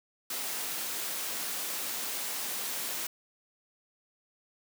white high-pass noise, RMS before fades -35 dBFS, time 0.3-3.07 s, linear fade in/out 5 ms, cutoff 210 Hz, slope 12 dB/octave, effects none

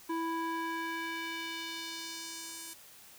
square tone with band-pass filter sweep, 329.6 Hz, E4, in tune, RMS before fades -38 dBFS, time 0.09-2.74 s, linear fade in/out 10 ms, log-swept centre 740 to 9700 Hz, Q 1.2, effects white hiss -55 dBFS RMS until 3.18 s

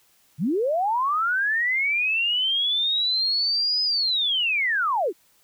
sine linear two-way sweep, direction up then down, 124.9 to 5050 to 291 Hz, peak -20 dBFS, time 0.38-5.13 s, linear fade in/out 50 ms, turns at 3.83 s, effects white hiss -61 dBFS RMS until 5.43 s

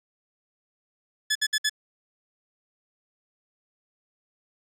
15% pulse tone bursts, 1718 Hz, A6, 42 cents flat, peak -15 dBFS, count 4, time 1.3-1.696 s, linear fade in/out 10 ms, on 54 ms, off 60 ms, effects resampled to 32000 Hz

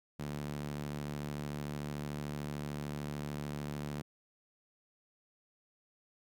sawtooth tone with high-pass filter, 73.42 Hz, D2, in tune, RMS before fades -40 dBFS, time 0.19-4.02 s, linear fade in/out 10 ms, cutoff 160 Hz, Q 1.8, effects none

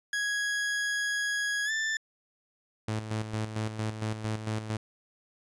40% pulse tone with pitch glide, 1661.2 to 1770.2 Hz, G#6 to A6, 0 to +10 cents, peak -27 dBFS, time 0.13-1.97 s, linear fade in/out 2 ms, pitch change +110 cents, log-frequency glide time 1.65-1.71 s
sawtooth tone with tremolo, 108.9 Hz, A2, 17 cents flat, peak -25 dBFS, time 2.88-4.77 s, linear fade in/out 5 ms, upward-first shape square, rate 4.4 Hz, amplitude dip 60%
effects resampled to 22050 Hz

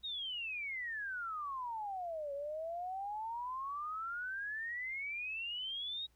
sine exponential two-way sweep, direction down then up, 3814 to 554 to 3814 Hz, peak -38 dBFS, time 0.03-6.07 s, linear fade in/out 20 ms, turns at 2.33 s, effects added 60 Hz sine -69 dBFS peak until 6.15 s + pink hiss -75 dBFS RMS until 6.15 s

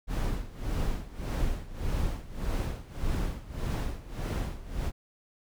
brown noise with tremolo, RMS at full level -28 dBFS, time 0.07-4.92 s, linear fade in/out 50 ms, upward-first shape sine, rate 1.7 Hz, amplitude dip 85%, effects none

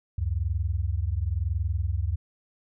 sine tone pair together, 71.5 / 92.44 Hz, D2 / F#2, -46 / -1 cents, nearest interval major third, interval 445 cents, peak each -27 / -27 dBFS, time 0.18-2.16 s, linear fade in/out 5 ms, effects none

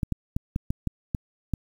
clicks, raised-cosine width 5 ms, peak -13 dBFS, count 8, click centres 0.032 / 0.123 / 0.365 / 0.561 / 0.705 / 0.873 / 1.148 / 1.537 s, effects 8-bit

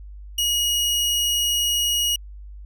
sawtooth tone, 2892 Hz, F#7, 40 cents flat, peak -16 dBFS, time 0.38-2.16 s, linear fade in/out 5 ms, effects added 50 Hz sine -36 dBFS peak until 2.65 s

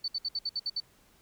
sine tone bursts, 4510 Hz, C#8, 29 cents sharp, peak -29 dBFS, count 8, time 0.04-0.802 s, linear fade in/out 5 ms, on 41 ms, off 62 ms, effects pink hiss -63 dBFS RMS until 1.21 s

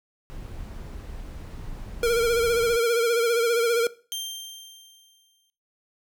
brown noise, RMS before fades -37 dBFS, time 0.3-2.76 s, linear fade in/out 0 ms
square tone with vibrato, 466.2 Hz, A#4, in tune, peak -20 dBFS, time 2.03-3.87 s, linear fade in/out 2 ms, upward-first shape sine, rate 15 Hz, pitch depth 52 cents each way
sawtooth tone with exponential decay, 3161 Hz, G7, 14 cents sharp, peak -24 dBFS, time 4.12-5.5 s, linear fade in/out 0 ms, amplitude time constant 300 ms
effects noise-tail reverb RT60 0.4 s tail -19 dB re dry

